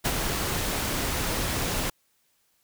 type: noise with ADSR envelope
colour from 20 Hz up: pink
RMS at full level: -24 dBFS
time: 0.04-1.9 s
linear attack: 17 ms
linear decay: 54 ms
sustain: -4 dB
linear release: 5 ms
effects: white hiss -69 dBFS RMS until 2.63 s